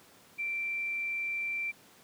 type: tone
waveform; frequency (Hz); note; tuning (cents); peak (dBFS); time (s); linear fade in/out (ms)
sine; 2349; D7; 0; -31; 0.38-1.72; 20
effects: pink hiss -58 dBFS RMS until 2.03 s + high-pass 150 Hz 12 dB/octave